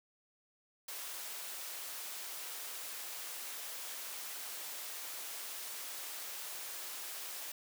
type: high-pass noise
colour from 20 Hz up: white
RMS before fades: -44 dBFS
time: 0.88-7.52 s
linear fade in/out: 5 ms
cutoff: 460 Hz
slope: 12 dB/octave
effects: none